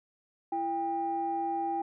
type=tone pair together; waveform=sine; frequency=335.3 / 798 Hz; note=E4 / G5; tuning=+30 / +31 cents; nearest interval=octave + minor third; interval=1501 cents; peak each=-34 / -29 dBFS; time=0.52-1.82 s; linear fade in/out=5 ms; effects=tanh soft clip ceiling -22 dBFS